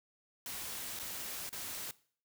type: noise with dropouts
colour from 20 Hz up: white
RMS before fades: -42 dBFS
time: 0.46-1.91 s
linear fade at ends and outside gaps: 1 ms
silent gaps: 0.99-0.997 / 1.492-1.528 s
effects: noise-tail reverb RT60 0.5 s tail -20 dB re dry